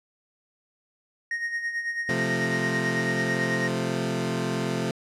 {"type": "tone with tremolo", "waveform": "triangle", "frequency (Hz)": 1864.7, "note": "A#6", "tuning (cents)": 0, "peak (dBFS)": -23, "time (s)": [1.31, 3.68], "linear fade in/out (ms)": 2, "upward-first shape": "sine", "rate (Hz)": 9.1, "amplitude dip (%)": 60}
{"type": "chord", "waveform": "20% pulse", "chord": "F major", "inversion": "second", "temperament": "equal", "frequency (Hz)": [130.81, 174.61, 220], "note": ["C3", "F3", "A3"], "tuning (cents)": [0, 0, 0], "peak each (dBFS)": -25, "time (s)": [2.09, 4.91], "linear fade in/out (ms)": 2}
{"effects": ["low-pass 9000 Hz 12 dB/octave"]}